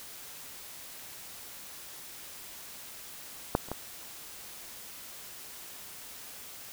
clicks, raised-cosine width 1 ms, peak -9 / -30 / -19 dBFS, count 3, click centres 3.551 / 3.686 / 3.716 s, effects white hiss -46 dBFS RMS until 6.72 s

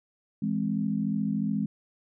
sine chord, E augmented, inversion none, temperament equal, 164.81 / 207.7 / 261.6 Hz, E3 / G#3 / B#3, 0 / 0 / 0 cents, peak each -32 / -27 / -32 dBFS, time 0.42-1.66 s, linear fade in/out 5 ms, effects none

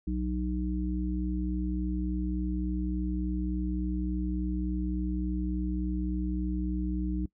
harmonic tone, 61.74 Hz, B1, in tune, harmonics 1 / 3 / 5, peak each -31 / -33 / -34 dBFS, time 0.07-7.26 s, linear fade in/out 5 ms, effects noise-tail reverb RT60 0.1 s tail -22 dB re dry

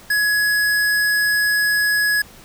square tone, 1681 Hz, G#6, 20 cents sharp, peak -16 dBFS, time 0.1-2.22 s, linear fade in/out 5 ms, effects pink hiss -44 dBFS RMS until 2.44 s

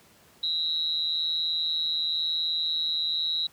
sine tone with amplitude modulation, 3890 Hz, B7, 27 cents flat, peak -21 dBFS, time 0.43-3.47 s, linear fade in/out 5 ms, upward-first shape sine, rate 161 Hz, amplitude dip 85%, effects pink hiss -57 dBFS RMS until 3.52 s + high-pass 100 Hz 12 dB/octave

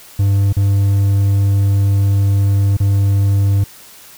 triangle tone with dropouts, 99.4 Hz, G2, 25 cents sharp, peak -8 dBFS, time 0.19-3.64 s, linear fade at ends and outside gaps 5 ms, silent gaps 0.527-0.566 / 2.769-2.801 s, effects white hiss -40 dBFS RMS until 4.17 s

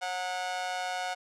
sawtooth tone with amplitude modulation, 731 Hz, F#5, 21 cents flat, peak -24 dBFS, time 0.01-1.15 s, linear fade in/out 20 ms, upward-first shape sine, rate 187 Hz, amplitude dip 75%, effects low-pass 7000 Hz 12 dB/octave

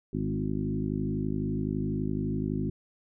harmonic tone with a mistuned harmonic, 51.91 Hz, G#1, in tune, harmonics 1 / 2 / 3 / 4 / 5 / 6 / 7, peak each -38 / -36 / -33 / -34 / -34 / -37 / -38 dBFS, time 0.13-2.7 s, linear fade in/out 5 ms, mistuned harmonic 5, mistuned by -17 cents, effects none

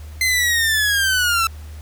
sawtooth linear sweep, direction down, 2075 to 1320 Hz, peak -12 dBFS, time 0.21-1.47 s, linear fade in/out 2 ms, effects added 76 Hz sine -32 dBFS peak until 1.81 s + pink hiss -47 dBFS RMS until 1.81 s

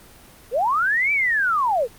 sine linear two-way sweep, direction up then down, 423.2 to 2349 to 423.2 Hz, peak -17 dBFS, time 0.51-1.88 s, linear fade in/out 50 ms, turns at 1.12 s, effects pink hiss -47 dBFS RMS until 1.98 s + Opus 24 kbps

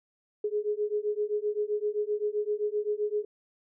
sine beating tone pair, 415.3 / 423 Hz, G#4 / G#4, 0 / +32 cents, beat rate 7.7 Hz, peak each -30 dBFS, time 0.44-3.25 s, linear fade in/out 5 ms, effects none

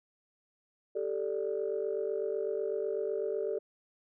sine chord, G suspended second, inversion none, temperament equal, 392 / 440 / 587.3 Hz, G4 / A4 / D5, 0 / 0 / 0 cents, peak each -34 / -33 / -37 dBFS, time 0.95-3.59 s, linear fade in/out 10 ms, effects tanh soft clip ceiling -22 dBFS

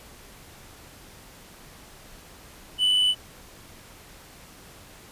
triangle tone with amplitude modulation, 2986 Hz, F#7, 15 cents sharp, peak -15 dBFS, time 2.78-3.15 s, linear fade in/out 50 ms, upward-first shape sine, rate 100 Hz, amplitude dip 40%, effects pink hiss -48 dBFS RMS until 5.11 s + resampled to 32000 Hz

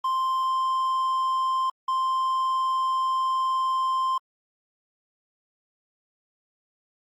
triangle tone pair in turn, 1046.5 / 1046.5 Hz, C6 / C6, 0 / 0 cents, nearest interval unison, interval 0 cents, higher neither, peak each -20 dBFS, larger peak neither, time 0.04-1.7 / 1.88-4.18 s, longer second, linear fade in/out 5 ms, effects Opus 24 kbps

